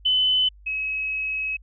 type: tone pair in turn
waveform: sine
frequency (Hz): 3024 / 2561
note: F#7 / D#7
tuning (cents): +37 / +49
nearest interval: minor third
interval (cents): 288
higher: first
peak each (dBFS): -17 / -24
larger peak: first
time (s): 0.05-0.49 / 0.66-1.57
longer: second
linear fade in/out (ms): 10
effects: added 50 Hz sine -46 dBFS peak until 1.62 s